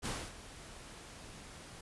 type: noise with ADSR envelope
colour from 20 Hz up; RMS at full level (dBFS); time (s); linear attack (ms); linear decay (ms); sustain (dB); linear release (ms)
pink; -37; 0.02-1.81; 36; 260; -14; 5
effects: resampled to 24000 Hz